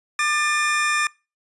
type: tone cluster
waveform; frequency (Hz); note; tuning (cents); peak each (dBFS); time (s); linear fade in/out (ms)
square; 1197 / 1774 / 2417; D6 / A6 / D7; +33 / +14 / +49; -24; 0.19-1.07; 2
effects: noise-tail reverb RT60 0.3 s tail -25 dB re dry + resampled to 24000 Hz